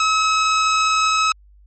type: tone with vibrato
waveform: sawtooth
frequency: 1285 Hz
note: E6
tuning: 45 cents flat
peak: -11 dBFS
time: 0-1.32 s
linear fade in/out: 2 ms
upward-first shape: triangle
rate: 20 Hz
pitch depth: 10 cents each way
effects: added 50 Hz sine -46 dBFS peak until 1.66 s + MP3 32 kbps